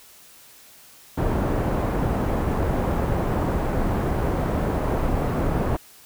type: low-pass noise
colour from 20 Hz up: pink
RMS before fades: -23 dBFS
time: 1.17-5.77 s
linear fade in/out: 10 ms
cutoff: 930 Hz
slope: 12 dB/octave
effects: white hiss -49 dBFS RMS until 6.05 s